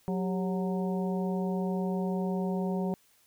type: harmonic tone with a mistuned harmonic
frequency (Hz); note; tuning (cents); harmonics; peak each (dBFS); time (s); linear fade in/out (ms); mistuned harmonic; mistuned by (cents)
184.4; F#3; -6; 1 / 2 / 3 / 4 / 5; -29 / -35 / -39 / -41 / -43; 0.08-2.94; 0; 2; +110
effects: white hiss -65 dBFS RMS until 3.26 s